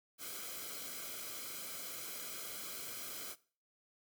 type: noise with comb filter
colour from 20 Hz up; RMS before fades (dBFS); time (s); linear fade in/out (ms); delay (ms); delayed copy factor
white; -45; 0.18-3.36; 50; 1.1; -0.7
effects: noise-tail reverb RT60 0.4 s tail -19 dB re dry